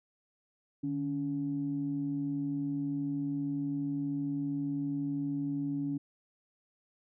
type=tone pair together; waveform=sine; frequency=149.2 / 281.7 Hz; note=D3 / C#4; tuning=+28 / +28 cents; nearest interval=major seventh; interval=1100 cents; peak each=-37 / -31 dBFS; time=0.83-5.98 s; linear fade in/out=10 ms; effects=tanh soft clip ceiling -23 dBFS